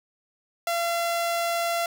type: tone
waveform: sawtooth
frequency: 682 Hz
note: F5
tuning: 41 cents flat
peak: -20 dBFS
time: 0.67-1.86 s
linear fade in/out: 2 ms
effects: none